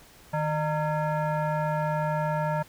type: tone with frequency modulation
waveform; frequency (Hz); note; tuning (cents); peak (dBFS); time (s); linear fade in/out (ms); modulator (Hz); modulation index
sine; 155.56; D#3; 0; -24; 0.33-2.63; 10; 762; 1.3
effects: pink hiss -53 dBFS RMS until 2.68 s